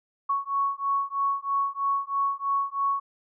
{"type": "beating tone pair", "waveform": "sine", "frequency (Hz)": [1108.7, 1111.8], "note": ["C#6", "C#6"], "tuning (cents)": [0, 5], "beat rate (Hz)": 3.1, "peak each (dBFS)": -27, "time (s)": [0.29, 3], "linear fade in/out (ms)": 10, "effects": []}